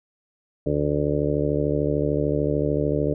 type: harmonic tone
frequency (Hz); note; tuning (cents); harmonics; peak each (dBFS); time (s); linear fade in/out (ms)
73.42; D2; 0; 1 / 2 / 3 / 4 / 5 / 6 / 7 / 8; -31 / -26 / -38 / -26 / -30 / -26 / -30 / -29; 0.66-3.14; 5
effects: none